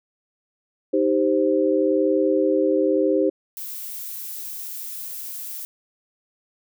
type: chord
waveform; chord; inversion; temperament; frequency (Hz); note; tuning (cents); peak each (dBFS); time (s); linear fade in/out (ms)
sine; C minor; first; equal; 311.1 / 392 / 523.3; Eb4 / G4 / C5; 0 / 0 / 0; -21; 0.93-3.3; 10
type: noise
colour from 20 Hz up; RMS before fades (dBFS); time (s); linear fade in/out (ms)
violet; -33; 3.57-5.65; 0
effects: none